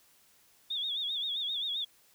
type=tone with vibrato; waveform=sine; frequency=3520 Hz; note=A7; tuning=in tune; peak=-31 dBFS; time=0.7-1.85 s; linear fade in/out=10 ms; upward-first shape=sine; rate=7.6 Hz; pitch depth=110 cents each way; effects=white hiss -64 dBFS RMS until 2.14 s